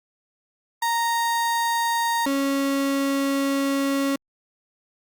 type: tone pair in turn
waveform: 35% pulse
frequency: 930 / 275.8 Hz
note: A#5 / C#4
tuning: -4 / -9 cents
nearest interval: octave + major sixth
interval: 2105 cents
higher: first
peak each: -19 dBFS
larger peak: neither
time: 0.82-2.26 / 2.26-4.16 s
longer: second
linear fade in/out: 5 ms
effects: Opus 48 kbps